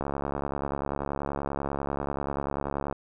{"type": "click train", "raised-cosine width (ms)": 1, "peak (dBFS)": -16, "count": 206, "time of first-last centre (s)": [0.01, 2.926], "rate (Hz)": 70.3, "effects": []}